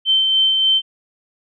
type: tone with tremolo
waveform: sine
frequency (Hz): 3100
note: G7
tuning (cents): -20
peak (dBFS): -11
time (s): 0.05-0.82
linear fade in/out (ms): 50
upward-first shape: sine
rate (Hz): 3.4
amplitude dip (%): 30
effects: none